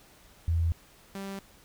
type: tone pair in turn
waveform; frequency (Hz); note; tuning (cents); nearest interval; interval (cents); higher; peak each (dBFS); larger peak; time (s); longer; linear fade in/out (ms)
sine / sawtooth; 83.2 / 195.89; E2 / G3; +17 / -1; octave + minor third; 1482; second; -23 / -32; first; 0.48-0.72 / 1.15-1.39; neither; 0
effects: pink hiss -57 dBFS RMS until 1.64 s